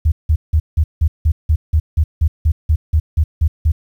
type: tone bursts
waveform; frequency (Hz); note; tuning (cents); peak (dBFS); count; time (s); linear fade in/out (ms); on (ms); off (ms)
sine; 77.78; D#2; 0; -9; 16; 0.05-3.72; 10; 70; 170
effects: 8-bit